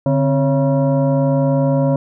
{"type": "tone with frequency modulation", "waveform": "sine", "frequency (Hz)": 144.7, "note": "D3", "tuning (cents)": -25, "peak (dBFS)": -12, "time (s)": [0.06, 1.96], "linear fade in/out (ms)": 2, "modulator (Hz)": 409, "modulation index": 1.2, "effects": []}